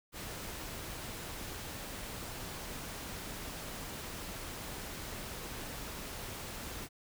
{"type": "noise", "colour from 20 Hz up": "pink", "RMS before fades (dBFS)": -43, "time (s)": [0.12, 6.89], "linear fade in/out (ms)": 50, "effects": []}